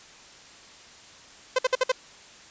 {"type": "tone bursts", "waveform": "sawtooth", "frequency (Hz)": 513, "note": "C5", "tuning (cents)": -34, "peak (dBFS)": -15, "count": 5, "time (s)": [1.56, 1.919], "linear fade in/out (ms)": 5, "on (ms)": 27, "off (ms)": 56, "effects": ["white hiss -49 dBFS RMS until 2.5 s", "resampled to 16000 Hz"]}